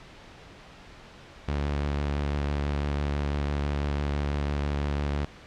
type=tone with vibrato; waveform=sawtooth; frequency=72.1 Hz; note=D2; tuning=31 cents flat; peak=-22 dBFS; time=1.48-5.25 s; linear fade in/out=5 ms; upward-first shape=triangle; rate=6 Hz; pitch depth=22 cents each way; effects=pink hiss -48 dBFS RMS until 5.46 s + low-pass 4000 Hz 12 dB/octave